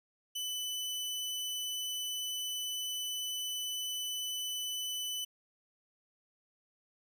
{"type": "tone", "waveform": "sawtooth", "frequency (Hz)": 2997, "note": "F#7", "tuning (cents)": 22, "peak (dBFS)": -32, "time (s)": [0.35, 5.25], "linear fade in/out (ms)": 10, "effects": []}